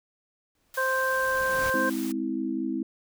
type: noise with exponential growth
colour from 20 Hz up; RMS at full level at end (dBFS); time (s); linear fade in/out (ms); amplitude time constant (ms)
pink; -33; 0.55-1.7; 1; 250
type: high-pass noise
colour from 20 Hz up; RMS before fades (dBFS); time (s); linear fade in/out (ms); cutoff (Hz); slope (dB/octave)
white; -41; 0.74-2.12; 2; 570; 96
type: harmonic tone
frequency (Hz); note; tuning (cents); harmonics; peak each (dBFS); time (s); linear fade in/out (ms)
523.3; C5; 0; 1 / 2 / 3; -28 / -29 / -26; 0.77-1.9; 10
type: chord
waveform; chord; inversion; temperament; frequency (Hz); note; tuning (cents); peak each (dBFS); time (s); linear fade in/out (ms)
sine; Ab augmented; none; just; 207.7 / 259.6 / 324.5; Ab3 / C4 / E4; 0 / -13 / -27; -34 / -30 / -30; 1.74-2.83; 2
effects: none